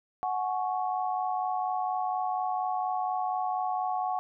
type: chord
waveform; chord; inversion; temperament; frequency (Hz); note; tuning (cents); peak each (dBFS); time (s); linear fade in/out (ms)
sine; F# suspended second; none; equal with one note detuned; 740 / 844.2 / 1108.7; F#5 / G#5 / C#6; 0 / +28 / 0; -29 / -34 / -35; 0.23-4.19; 0
effects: none